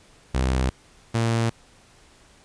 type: tone pair in turn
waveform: sawtooth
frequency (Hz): 64.5 / 114.93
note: C2 / A#2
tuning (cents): -24 / -24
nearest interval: minor seventh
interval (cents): 1000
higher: second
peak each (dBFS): -16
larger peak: neither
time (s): 0.34-0.7 / 1.14-1.5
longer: neither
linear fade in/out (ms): 10
effects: pink hiss -54 dBFS RMS until 2.44 s + resampled to 22050 Hz